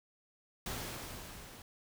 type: noise with level ramp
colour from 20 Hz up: pink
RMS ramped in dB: -39 to -53 dBFS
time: 0.66-1.62 s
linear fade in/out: 2 ms
effects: none